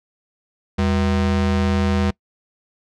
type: ring-modulated tone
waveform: square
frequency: 141.6 Hz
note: C#3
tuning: 37 cents sharp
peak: -14 dBFS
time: 0.78-2.11 s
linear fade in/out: 10 ms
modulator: 58.8 Hz
effects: noise-tail reverb RT60 0.1 s tail -24 dB re dry + low-pass 5000 Hz 12 dB/octave